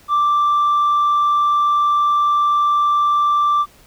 triangle tone with tanh clipping, 1174.7 Hz, D6, in tune, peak -13 dBFS, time 0.08-3.66 s, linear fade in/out 50 ms, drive 6 dB, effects pink hiss -49 dBFS RMS until 3.86 s

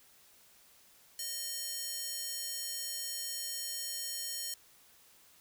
square tone with high-pass filter, 616 Hz, D#5, 17 cents flat, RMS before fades -39 dBFS, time 1.19-4.54 s, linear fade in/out 2 ms, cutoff 5900 Hz, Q 0.85, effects white hiss -62 dBFS RMS until 5.4 s

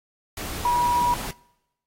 sine tone in noise, 967 Hz, B5, 37 cents flat, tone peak -18 dBFS, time 0.65-1.14 s, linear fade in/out 2 ms, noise pink, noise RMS -33 dBFS, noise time 0.37-1.31 s, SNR +12 dB, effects noise-tail reverb RT60 0.9 s tail -23 dB re dry + AAC 48 kbps

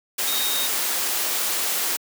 sine tone in noise, 3729 Hz, A#7, in tune, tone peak -26 dBFS, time 0.27-0.67 s, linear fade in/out 10 ms, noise white, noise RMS -24 dBFS, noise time 0.18-1.97 s, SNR -5 dB, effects high-pass 300 Hz 12 dB/octave

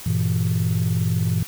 sine chord, E diminished, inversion first, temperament just, 98.89 / 118.67 / 164.81 Hz, G2 / Bb2 / E3, +16 / +31 / 0 cents, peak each -21 dBFS, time 0.06-1.43 s, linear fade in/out 5 ms, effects tanh soft clip ceiling -14 dBFS + white hiss -38 dBFS RMS until 1.47 s

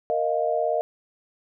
sine chord, Bb suspended fourth, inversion none, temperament just, 466.2 / 621.6 / 699.2 Hz, Bb4 / Eb5 / F5, 0 / -2 / +2 cents, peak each -27 / -24 / -26 dBFS, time 0.1-0.81 s, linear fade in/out 0 ms, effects none

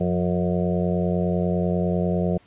harmonic tone with a mistuned harmonic, 90 Hz, F#2, 47 cents flat, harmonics 1 / 2 / 4 / 5 / 6 / 7 / 8, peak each -29 / -22 / -30 / -29 / -31 / -30 / -36 dBFS, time 0-2.38 s, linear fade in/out 10 ms, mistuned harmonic 2, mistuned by -34 cents, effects pink hiss -57 dBFS RMS until 2.46 s + resampled to 8000 Hz

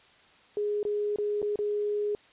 sine tone with dropouts, 415.3 Hz, G#4, in tune, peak -26 dBFS, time 0.57-2.15 s, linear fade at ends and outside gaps 1 ms, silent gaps 0.83-0.851 / 1.16-1.185 / 1.418-1.427 / 1.558-1.589 s, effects white hiss -58 dBFS RMS until 2.32 s + resampled to 8000 Hz

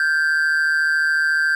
triangle tone with amplitude modulation, 1568 Hz, G6, in tune, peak -11 dBFS, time 0-1.55 s, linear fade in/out 2 ms, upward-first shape sine, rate 154 Hz, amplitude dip 65%, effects none

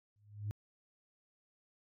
sine tone with exponential growth, 103.83 Hz, G#2, in tune, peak -31 dBFS, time 0.16-0.51 s, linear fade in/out 0 ms, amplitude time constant 74 ms, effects tanh soft clip ceiling -32 dBFS

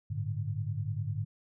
sine chord, G suspended second, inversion none, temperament equal with one note detuned, 100 / 110 / 146.83 Hz, G2 / A2 / D3, +35 / 0 / 0 cents, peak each -35 / -35 / -37 dBFS, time 0.1-1.25 s, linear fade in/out 10 ms, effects none

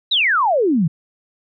sine exponential sweep, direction down, 4024 to 146.83 Hz, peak -13 dBFS, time 0.11-0.88 s, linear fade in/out 10 ms, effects none

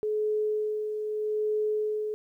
sine tone with tremolo, 426.5 Hz, G#4, 46 cents sharp, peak -24 dBFS, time 0.03-2.14 s, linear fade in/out 0 ms, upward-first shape sine, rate 0.8 Hz, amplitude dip 45%, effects 11-bit

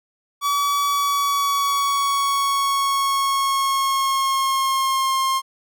45% pulse tone with pitch glide, 1141 to 1064.6 Hz, C#6 to C6, +50 to +30 cents, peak -18 dBFS, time 0.41-5.42 s, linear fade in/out 50 ms, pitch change -120 cents, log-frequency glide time 0.86-5.17 s, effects none

